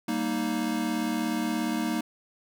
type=chord; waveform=square; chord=Eb major; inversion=first; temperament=equal; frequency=196 / 233.1 / 311.1 Hz; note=G3 / Bb3 / Eb4; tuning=0 / 0 / 0 cents; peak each=-35 / -30 / -31 dBFS; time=0.08-2.01 s; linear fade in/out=5 ms; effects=none